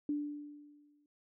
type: tone with exponential decay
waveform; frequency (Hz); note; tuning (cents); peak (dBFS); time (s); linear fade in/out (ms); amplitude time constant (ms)
sine; 293.3; D4; -2; -30; 0.09-1.06; 2; 210
effects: none